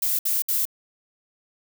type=noise bursts; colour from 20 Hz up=violet; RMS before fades=-23 dBFS; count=3; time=0.02-0.654 s; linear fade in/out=5 ms; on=170 ms; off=62 ms; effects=none